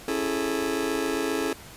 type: chord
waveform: 40% pulse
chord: A major seventh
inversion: first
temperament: just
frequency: 275 / 330 / 412.5 / 440 Hz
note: C#4 / E4 / G#4 / A4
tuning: -14 / +2 / -12 / 0 cents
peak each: -30 dBFS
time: 0.08-1.53 s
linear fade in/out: 2 ms
effects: pink hiss -45 dBFS RMS until 1.76 s + resampled to 32000 Hz